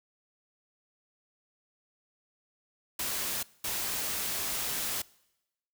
white noise bursts at uneven times, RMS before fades -33 dBFS, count 2, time 2.99-3.43 / 3.64-5.02 s, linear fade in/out 5 ms, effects noise-tail reverb RT60 0.9 s tail -23 dB re dry

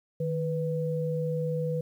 sine tone pair together, 155.69 / 494.3 Hz, D#3 / B4, +1 / +1 cents, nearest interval octave + minor sixth, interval 2000 cents, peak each -29 / -30 dBFS, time 0.2-1.81 s, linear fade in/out 5 ms, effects 10-bit

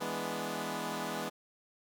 10% pulse chord, E dominant seventh, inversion none, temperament equal, 164.81 / 207.7 / 246.9 / 293.7 Hz, E3 / G#3 / B3 / D4, 0 / 0 / 0 / 0 cents, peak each -33 / -31 / -31 / -35 dBFS, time 0-1.3 s, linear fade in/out 20 ms, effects none

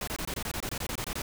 pink noise bursts, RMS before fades -34 dBFS, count 14, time 0.01-1.219 s, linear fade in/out 2 ms, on 65 ms, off 23 ms, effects none

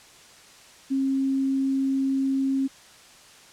sine tone, 269.3 Hz, C#4, 50 cents flat, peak -21 dBFS, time 0.9-2.68 s, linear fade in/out 20 ms, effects white hiss -50 dBFS RMS until 3.52 s + low-pass 8000 Hz 12 dB/octave

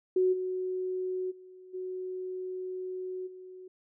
sine tone with level steps, 370 Hz, F#4, in tune, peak -22 / -30 / -48 / -34 / -44 dBFS, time 0.16-3.68 s, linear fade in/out 5 ms, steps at 0.32 / 1.3 / 1.73 / 3.26 s, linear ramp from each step 20 ms, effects none

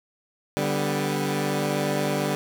15% pulse chord, G major, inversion second, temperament equal with one note detuned, 146.83 / 196 / 248.7 Hz, D3 / G3 / B3, 0 / 0 / +12 cents, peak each -20 / -21 / -25 dBFS, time 0.57-2.35 s, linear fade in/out 0 ms, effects none

